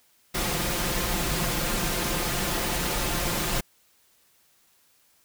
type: noise with comb filter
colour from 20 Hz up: pink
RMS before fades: -27 dBFS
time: 0.34-3.61 s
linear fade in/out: 10 ms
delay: 5.7 ms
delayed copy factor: +0.55
effects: white hiss -63 dBFS RMS until 5.24 s

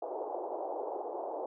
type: band-pass noise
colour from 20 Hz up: white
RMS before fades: -38 dBFS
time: 0.02-1.46 s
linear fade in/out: 5 ms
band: 350 to 860 Hz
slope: 48 dB/octave
effects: none

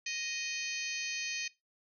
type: harmonic tone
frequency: 622.3 Hz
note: D#5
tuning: in tune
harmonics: 3 / 4 / 5 / 6 / 7 / 8 / 9 / 10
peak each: -44 / -38 / -46 / -51 / -42 / -46 / -52 / -42 dBFS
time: 0.06-1.48 s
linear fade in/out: 5 ms
effects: noise-tail reverb RT60 0.2 s tail -19 dB re dry

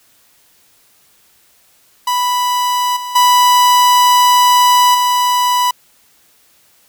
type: tone with level steps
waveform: 45% pulse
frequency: 987.8 Hz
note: B5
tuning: in tune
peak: -13 / -22 / -7 / -11 dBFS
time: 2.07-5.71 s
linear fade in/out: 5 ms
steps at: 2.96 / 3.15 / 4.94 s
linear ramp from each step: 10 ms
effects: white hiss -52 dBFS RMS until 6.88 s

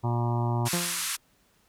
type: harmonic tone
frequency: 118.9 Hz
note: A#2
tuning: 35 cents sharp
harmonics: 1 / 2 / 3 / 5 / 6 / 7 / 8 / 9 / 10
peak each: -25 / -35 / -35 / -41 / -38 / -38 / -35 / -43 / -45 dBFS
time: 0.03-0.69 s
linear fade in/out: 20 ms
type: band-pass noise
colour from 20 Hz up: white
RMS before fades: -31 dBFS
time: 0.65-1.17 s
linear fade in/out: 20 ms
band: 990 to 12000 Hz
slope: 48 dB/octave
type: tone with exponential decay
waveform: sawtooth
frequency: 174.1 Hz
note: F3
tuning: 5 cents flat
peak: -20 dBFS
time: 0.73-1.1 s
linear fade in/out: 5 ms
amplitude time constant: 79 ms
effects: pink hiss -65 dBFS RMS until 1.68 s

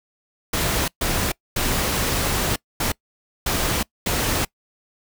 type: noise bursts at uneven times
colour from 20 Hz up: pink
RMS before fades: -22 dBFS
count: 6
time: 0.53-0.88 / 1.01-1.32 / 1.56-2.56 / 2.8-2.92 / 3.46-3.83 / 4.06-4.45 s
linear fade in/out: 5 ms
effects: noise-tail reverb RT60 0.1 s tail -24 dB re dry

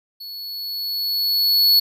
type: tone with level ramp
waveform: square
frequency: 4400 Hz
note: C#8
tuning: 14 cents flat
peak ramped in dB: -33 to -11 dBFS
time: 0.2-1.8 s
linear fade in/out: 10 ms
effects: none

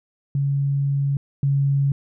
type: tone pair in turn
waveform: sine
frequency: 139.8 / 139.29 Hz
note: C#3 / C#3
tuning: +15 / +9 cents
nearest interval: unison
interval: 6 cents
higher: first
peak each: -18 / -16 dBFS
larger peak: second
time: 0.35-1.17 / 1.43-1.92 s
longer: first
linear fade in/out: 2 ms
effects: none

